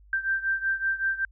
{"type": "beating tone pair", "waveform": "sine", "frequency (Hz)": [1568, 1573.3], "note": ["G6", "G6"], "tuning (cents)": [0, 6], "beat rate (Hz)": 5.3, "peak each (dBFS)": [-26, -29], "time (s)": [0.13, 1.25], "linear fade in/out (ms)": 2, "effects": ["added 50 Hz sine -51 dBFS peak until 1.31 s"]}